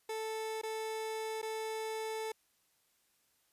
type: tone with dropouts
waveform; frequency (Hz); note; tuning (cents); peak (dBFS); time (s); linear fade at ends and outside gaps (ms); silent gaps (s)
30% pulse; 440; A4; 0; -34; 0.09-2.32; 5; 0.615-0.633 / 1.417-1.427
effects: white hiss -74 dBFS RMS until 3.52 s + resampled to 32000 Hz